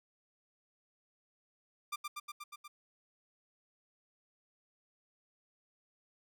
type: tone with echo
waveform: sawtooth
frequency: 1189 Hz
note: D6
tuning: 21 cents sharp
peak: -32 dBFS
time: 1.92-1.96 s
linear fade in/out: 10 ms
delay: 120 ms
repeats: 6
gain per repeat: -2 dB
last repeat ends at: 2.68 s
effects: none